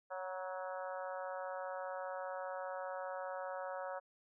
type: harmonic tone with a mistuned harmonic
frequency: 185 Hz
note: F#3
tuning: in tune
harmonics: 3 / 4 / 5 / 6 / 7 / 8 / 9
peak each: -43 / -47 / -48 / -53 / -50 / -52 / -56 dBFS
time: 0.1-4 s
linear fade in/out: 20 ms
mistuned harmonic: 5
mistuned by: +37 cents
effects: none